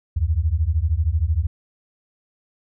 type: beating tone pair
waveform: sine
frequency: 73.42 / 86.42 Hz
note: D2 / F2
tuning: 0 / -18 cents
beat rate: 13 Hz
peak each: -20 dBFS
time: 0.16-1.47 s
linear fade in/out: 10 ms
effects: none